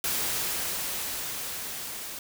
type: noise with level ramp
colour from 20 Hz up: white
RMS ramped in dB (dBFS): -28 to -38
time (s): 0.04-2.19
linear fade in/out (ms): 2
effects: none